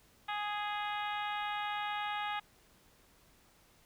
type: harmonic tone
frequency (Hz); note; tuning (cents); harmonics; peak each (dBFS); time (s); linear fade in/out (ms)
415.3; G#4; 0; 2 / 3 / 4 / 5 / 6 / 7 / 8 / 9; -37 / -41 / -43 / -45 / -47 / -48 / -49 / -50; 0.28-2.4; 10
effects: pink hiss -65 dBFS RMS until 3.85 s